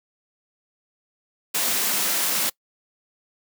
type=high-pass noise; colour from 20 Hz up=white; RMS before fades=-23 dBFS; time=1.54-2.5 s; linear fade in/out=10 ms; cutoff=160 Hz; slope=96 dB/octave; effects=noise-tail reverb RT60 0.1 s tail -24 dB re dry